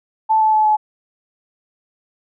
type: tone with pitch steps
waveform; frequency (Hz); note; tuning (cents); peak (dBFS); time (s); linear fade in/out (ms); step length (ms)
sine; 877 / 869.4 / 861.9 / 854.5; A5 / A5 / A5 / G#5; -6 / -21 / -36 / +49; -11; 0.29-0.77; 20; 120
effects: none